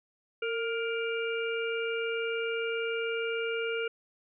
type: harmonic tone with a mistuned harmonic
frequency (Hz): 469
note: A#4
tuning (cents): +11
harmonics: 1 / 3 / 5 / 6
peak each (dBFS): -31 / -36 / -38 / -40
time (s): 0.42-3.88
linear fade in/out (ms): 5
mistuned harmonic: 1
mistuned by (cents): -46
effects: none